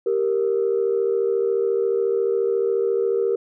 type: tone pair together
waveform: sine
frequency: 392 / 466.2 Hz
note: G4 / A#4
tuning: 0 / 0 cents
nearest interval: minor third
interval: 300 cents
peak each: -20 dBFS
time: 0.06-3.36 s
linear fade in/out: 5 ms
effects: tanh soft clip ceiling -12 dBFS